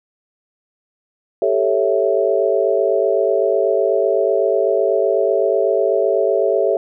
sine chord, A dominant seventh, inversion third, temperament equal, 392 / 440 / 554.4 / 659.3 Hz, G4 / A4 / C#5 / E5, 0 / 0 / 0 / 0 cents, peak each -19 dBFS, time 1.42-6.77 s, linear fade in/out 2 ms, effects none

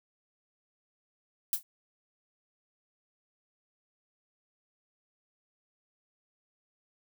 violet noise with exponential decay, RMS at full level -23 dBFS, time 1.53-1.63 s, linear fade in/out 1 ms, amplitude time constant 21 ms, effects none

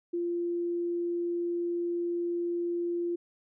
sine tone, 345.7 Hz, F4, 18 cents flat, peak -28 dBFS, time 0.13-3.16 s, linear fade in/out 10 ms, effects none

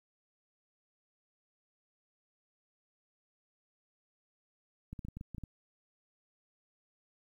clicks, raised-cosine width 5 ms, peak -30 dBFS, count 9, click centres 4.93 / 4.992 / 5.05 / 5.085 / 5.17 / 5.211 / 5.347 / 5.382 / 5.437 s, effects 11-bit

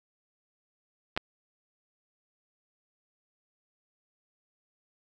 clicks, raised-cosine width 0.3 ms, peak -22 / -10 dBFS, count 2, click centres 1.165 / 1.175 s, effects none

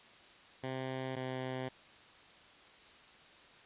10% pulse tone pair in turn, 130.9 / 129.47 Hz, C3 / C3, +1 / -18 cents, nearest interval unison, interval 19 cents, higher first, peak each -29 / -29 dBFS, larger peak neither, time 0.63-1.16 / 1.16-1.69 s, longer neither, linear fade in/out 10 ms, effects white hiss -58 dBFS RMS until 3.65 s + resampled to 8000 Hz

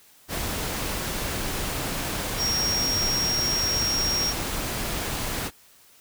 sine tone in noise, 5588 Hz, F8, in tune, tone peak -23 dBFS, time 2.37-4.34 s, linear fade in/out 50 ms, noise pink, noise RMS -29 dBFS, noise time 0.28-5.51 s, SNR +3 dB, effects white hiss -55 dBFS RMS until 6 s

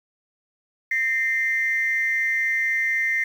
sine tone pair together, 1828 / 2084 Hz, A#6 / C7, -34 / -7 cents, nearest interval major second, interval 227 cents, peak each -23 / -21 dBFS, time 0.91-3.24 s, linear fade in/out 5 ms, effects tanh soft clip ceiling -13 dBFS + 8-bit

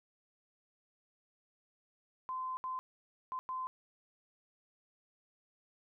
sine tone bursts at uneven times, 1031 Hz, C6, 26 cents flat, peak -36 dBFS, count 4, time 2.29-2.57 / 2.64-2.79 / 3.32-3.39 / 3.49-3.67 s, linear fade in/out 0 ms, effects none

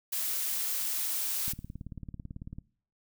blue noise, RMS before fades -32 dBFS, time 0.12-1.53 s, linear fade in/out 10 ms
click train, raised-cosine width 5 ms, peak -28 dBFS, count 21, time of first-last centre 1.48-2.585 s, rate 18.1 Hz
effects noise-tail reverb RT60 0.5 s tail -22 dB re dry

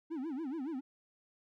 triangle tone with vibrato, 291.7 Hz, D4, 12 cents flat, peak -34 dBFS, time 0.1-0.81 s, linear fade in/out 20 ms, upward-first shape sine, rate 7.1 Hz, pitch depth 250 cents each way, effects none

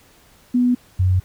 sine tone pair in turn, 246.5 / 92.33 Hz, B3 / F#2, -3 / -3 cents, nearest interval octave + perfect fourth, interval 1700 cents, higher first, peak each -13 dBFS, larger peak neither, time 0.54-0.75 / 0.99-1.2 s, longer neither, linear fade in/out 10 ms, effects pink hiss -52 dBFS RMS until 1.24 s

